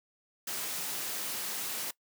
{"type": "noise", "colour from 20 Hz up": "white", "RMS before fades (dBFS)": -36, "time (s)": [0.47, 1.91], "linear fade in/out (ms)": 5, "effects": ["noise-tail reverb RT60 0.1 s tail -21 dB re dry", "high-pass 150 Hz 12 dB/octave"]}